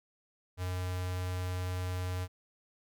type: tone with notch filter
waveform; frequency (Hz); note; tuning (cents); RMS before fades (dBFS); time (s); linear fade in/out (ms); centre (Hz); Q
square; 91; F#2; -28; -35; 0.57-2.28; 50; 220; 0.9
effects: none